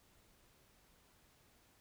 silence, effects pink hiss -69 dBFS RMS until 1.8 s

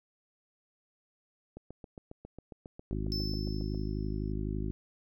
click train, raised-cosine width 2 ms, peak -31 dBFS, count 17, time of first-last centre 1.57-3.747 s, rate 7.35 Hz
harmonic tone, 51.91 Hz, G#1, in tune, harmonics 1 / 2 / 3 / 4 / 5 / 6 / 7, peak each -35 / -38 / -40 / -41 / -42 / -43 / -43 dBFS, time 2.91-4.71 s, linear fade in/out 0 ms
triangle tone with exponential decay, 5274 Hz, E8, in tune, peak -32 dBFS, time 3.12-4.32 s, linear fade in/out 0 ms, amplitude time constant 260 ms
effects none

